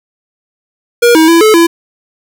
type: tone with pitch steps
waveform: square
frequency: 476 / 319.5 / 334.1 / 433 / 336.3 Hz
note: A#4 / D#4 / E4 / A4 / E4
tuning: +36 / +46 / +23 / -28 / +35 cents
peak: -4 dBFS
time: 1.02-1.67 s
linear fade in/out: 10 ms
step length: 130 ms
effects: none